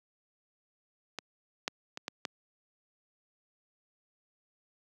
clicks, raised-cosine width 0.2 ms, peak -19 / -13 / -21 / -17 / -15 dBFS, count 5, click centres 1.187 / 1.679 / 1.974 / 2.081 / 2.252 s, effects high-pass 200 Hz 12 dB/octave

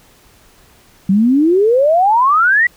sine exponential sweep, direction up, 185 to 1983 Hz, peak -8 dBFS, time 1.09-2.67 s, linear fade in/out 5 ms, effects pink hiss -48 dBFS RMS until 2.76 s

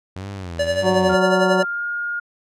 sawtooth tone with vibrato, 90.6 Hz, F#2, 36 cents flat, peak -25 dBFS, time 0.16-1.15 s, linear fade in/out 0 ms, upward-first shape sine, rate 1.7 Hz, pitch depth 170 cents each way
square tone with tremolo, 577 Hz, D5, 31 cents flat, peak -16 dBFS, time 0.59-1.63 s, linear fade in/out 5 ms, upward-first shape triangle, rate 11 Hz, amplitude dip 75%
harmonic tone, 185 Hz, F#3, in tune, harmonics 1 / 2 / 3 / 4 / 5 / 6, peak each -21 / -20 / -26 / -25 / -25 / -31 dBFS, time 0.82-1.65 s, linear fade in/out 50 ms
sine tone with pitch glide, 1396.9 to 1421.3 Hz, F6 to F6, 0 to +30 cents, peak -22 dBFS, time 1.09-2.2 s, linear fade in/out 10 ms, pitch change +30 cents, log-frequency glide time 1.63-1.85 s
effects low-pass 7000 Hz 12 dB/octave

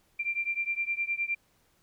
sine beating tone pair, 2364 / 2373.7 Hz, D7 / D7, +11 / +18 cents, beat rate 9.7 Hz, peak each -31 / -32 dBFS, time 0.19-1.35 s, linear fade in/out 10 ms, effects pink hiss -68 dBFS RMS until 1.82 s

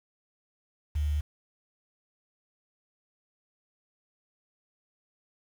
sine tone with quantisation, 74.1 Hz, D2, 16 cents sharp, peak -25 dBFS, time 0.95-1.21 s, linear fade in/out 10 ms, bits 8, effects none

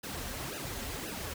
pink noise with flanger, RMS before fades -39 dBFS, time 0.03-1.34 s, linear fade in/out 10 ms, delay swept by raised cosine 0.89 to 6.59 ms, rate 1.9 Hz, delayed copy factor -0.9, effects none

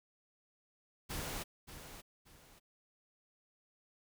pink noise with echo, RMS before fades -41 dBFS, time 1.09-1.44 s, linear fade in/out 20 ms, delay 580 ms, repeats 2, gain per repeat -10 dB, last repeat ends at 2.6 s, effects none

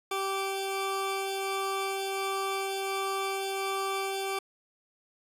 20% pulse tone pair together, 388.8 / 1165 Hz, G4 / D6, -14 / -14 cents, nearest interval octave + perfect fifth, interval 1900 cents, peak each -26 / -31 dBFS, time 0.11-4.39 s, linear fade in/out 5 ms, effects resampled to 32000 Hz

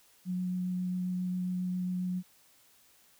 sine tone with vibrato, 181.8 Hz, F#3, 30 cents flat, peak -30 dBFS, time 0.25-2.23 s, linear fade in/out 50 ms, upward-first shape triangle, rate 7.4 Hz, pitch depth 10 cents each way, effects white hiss -63 dBFS RMS until 3.19 s

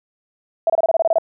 sine tone bursts, 659.3 Hz, E5, in tune, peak -12 dBFS, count 10, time 0.67-1.184 s, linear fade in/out 2 ms, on 28 ms, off 26 ms, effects none

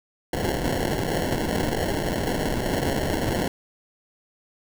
violet noise with sample-and-hold, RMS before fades -25 dBFS, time 0.33-3.48 s, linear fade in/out 2 ms, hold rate 1225 Hz, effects none

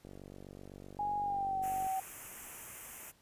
click train, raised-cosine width 2 ms, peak -36 dBFS, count 88, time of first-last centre 0.05-1.866 s, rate 47.9 Hz
sine tone with pitch glide, 827 to 762.8 Hz, G#5 to G5, -8 to -47 cents, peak -32 dBFS, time 0.99-2 s, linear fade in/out 5 ms, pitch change -139 cents, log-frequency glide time 1.19-1.6 s
white band-stop noise, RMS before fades -47 dBFS, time 1.62-3.12 s, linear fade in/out 20 ms, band 2900 to 6200 Hz, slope 48 dB/octave
effects pink hiss -67 dBFS RMS until 3.21 s + resampled to 32000 Hz

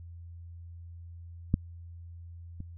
clicks, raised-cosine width 5 ms, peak -11 / -28 dBFS, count 2, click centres 1.541 / 2.604 s, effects added 85 Hz sine -43 dBFS peak until 2.77 s

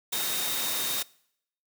sine tone in noise, 3705 Hz, A#7, 11 cents flat, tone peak -34 dBFS, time 0.12-1.03 s, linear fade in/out 10 ms, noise white, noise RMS -30 dBFS, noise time 0.12-1.03 s, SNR -7 dB, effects noise-tail reverb RT60 0.7 s tail -23 dB re dry + high-pass 150 Hz 12 dB/octave

